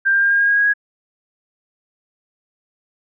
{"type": "tone with pitch steps", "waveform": "sine", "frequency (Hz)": [1585, 1595.1, 1605.3, 1615.5, 1625.8, 1636.2, 1646.6, 1657.1], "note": ["G6", "G6", "G6", "G#6", "G#6", "G#6", "G#6", "G#6"], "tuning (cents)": [19, 30, 41, -48, -37, -26, -15, -4], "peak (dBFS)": -12, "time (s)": [0.05, 0.738], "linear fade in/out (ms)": 20, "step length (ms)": 86, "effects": []}